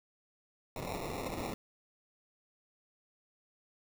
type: noise with sample-and-hold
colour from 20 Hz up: violet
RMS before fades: -39 dBFS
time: 0.76-1.54 s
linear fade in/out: 2 ms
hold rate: 1575 Hz
effects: none